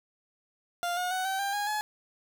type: tone with pitch steps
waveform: 30% pulse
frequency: 698.5 / 721.5 / 745.2 / 769.7 / 795 / 821.1 / 848.1 Hz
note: F5 / F#5 / F#5 / G5 / G5 / G#5 / G#5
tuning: 0 / -44 / +12 / -32 / +24 / -20 / +36 cents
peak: -26 dBFS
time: 0.83-1.81 s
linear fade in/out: 0 ms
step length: 140 ms
effects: 9-bit

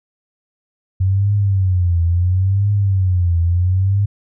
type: tone with vibrato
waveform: sine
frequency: 93 Hz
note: F#2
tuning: 9 cents sharp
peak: -12 dBFS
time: 1-4.06 s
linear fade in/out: 10 ms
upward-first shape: triangle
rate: 0.73 Hz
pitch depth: 180 cents each way
effects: none

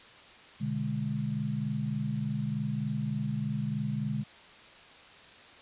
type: chord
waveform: sine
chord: G# diminished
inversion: first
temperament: equal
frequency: 123.47 / 146.83 / 207.7 Hz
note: B2 / D3 / G#3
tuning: 0 / 0 / 0 cents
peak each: -35 / -33 / -33 dBFS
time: 0.6-4.24 s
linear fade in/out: 20 ms
effects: white hiss -52 dBFS RMS until 5.61 s + resampled to 8000 Hz

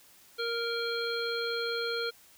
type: harmonic tone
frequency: 466.2 Hz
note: A#4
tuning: in tune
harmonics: 1 / 3 / 5 / 7 / 9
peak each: -33 / -35 / -43 / -40 / -37 dBFS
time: 0.38-2.11 s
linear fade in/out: 20 ms
effects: white hiss -58 dBFS RMS until 2.37 s

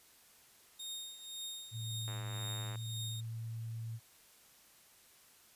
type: tone with tremolo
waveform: sawtooth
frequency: 3700 Hz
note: A#7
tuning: 14 cents flat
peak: -37 dBFS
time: 0.79-3.21 s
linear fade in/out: 10 ms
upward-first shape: triangle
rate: 1.9 Hz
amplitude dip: 75%
type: tone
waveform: sine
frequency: 113.7 Hz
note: A#2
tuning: 43 cents flat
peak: -39 dBFS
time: 1.71-4 s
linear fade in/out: 50 ms
type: click train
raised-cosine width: 0.5 ms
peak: -33 dBFS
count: 70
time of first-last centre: 2.08-2.756 s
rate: 102 Hz
effects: white hiss -63 dBFS RMS until 5.55 s + resampled to 32000 Hz

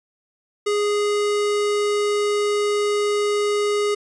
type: tone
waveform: square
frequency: 413.6 Hz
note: G#4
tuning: 7 cents flat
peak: -19 dBFS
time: 0.66-3.95 s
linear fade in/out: 10 ms
effects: resampled to 22050 Hz

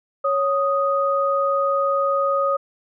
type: tone pair together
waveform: sine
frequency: 554.4 / 1245.6 Hz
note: C#5 / D#6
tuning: 0 / +2 cents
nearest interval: octave + major second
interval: 1402 cents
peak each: -20 dBFS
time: 0.24-2.57 s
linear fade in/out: 10 ms
effects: none

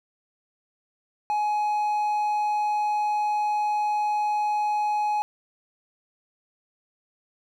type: tone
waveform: triangle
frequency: 840 Hz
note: G#5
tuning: 19 cents sharp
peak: -20 dBFS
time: 1.3-5.22 s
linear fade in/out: 0 ms
effects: none

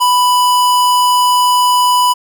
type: tone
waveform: square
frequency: 991 Hz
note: B5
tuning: 6 cents sharp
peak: -9 dBFS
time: 0-2.14 s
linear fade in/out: 20 ms
effects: none

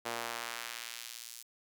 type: tone with high-pass filter sweep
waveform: sawtooth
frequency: 117.5 Hz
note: A#2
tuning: 14 cents sharp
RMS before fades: -42 dBFS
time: 0.05-1.43 s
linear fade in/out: 10 ms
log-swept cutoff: 550 to 6500 Hz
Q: 0.76
effects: none

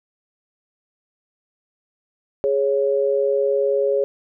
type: tone pair together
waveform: sine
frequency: 415.3 / 554.4 Hz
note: G#4 / C#5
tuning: 0 / 0 cents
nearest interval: perfect fourth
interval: 500 cents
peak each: -19 dBFS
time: 2.44-4.04 s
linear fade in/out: 0 ms
effects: none

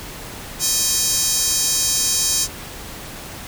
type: tone with high-pass filter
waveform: square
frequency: 352.7 Hz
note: F4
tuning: 17 cents sharp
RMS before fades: -19 dBFS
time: 0.59-2.48 s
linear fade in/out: 50 ms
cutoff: 6000 Hz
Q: 2.1
effects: pink hiss -34 dBFS RMS until 3.47 s

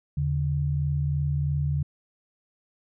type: tone pair together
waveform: sine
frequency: 80.36 / 143.4 Hz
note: E2 / D3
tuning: -44 / -41 cents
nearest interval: minor seventh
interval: 1003 cents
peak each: -28 / -24 dBFS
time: 0.17-1.83 s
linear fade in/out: 5 ms
effects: none

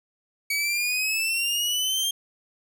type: exponential sweep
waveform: sawtooth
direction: up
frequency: 2255 to 3210 Hz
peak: -20 dBFS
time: 0.5-2.11 s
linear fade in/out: 5 ms
effects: none

